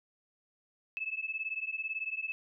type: beating tone pair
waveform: sine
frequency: 2600 / 2618 Hz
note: E7 / E7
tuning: -24 / -13 cents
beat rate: 18 Hz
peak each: -37 / -37 dBFS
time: 0.97-2.32 s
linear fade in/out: 0 ms
effects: none